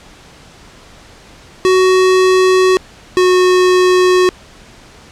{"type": "tone pair in turn", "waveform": "square", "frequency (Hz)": [372.6, 366], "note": ["F#4", "F#4"], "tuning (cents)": [12, -19], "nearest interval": "unison", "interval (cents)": 31, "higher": "first", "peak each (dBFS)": -8, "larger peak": "neither", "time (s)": [[1.65, 2.77], [3.17, 4.29]], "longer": "neither", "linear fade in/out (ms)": 0, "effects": ["pink hiss -40 dBFS RMS until 5.11 s", "low-pass 7000 Hz 12 dB/octave"]}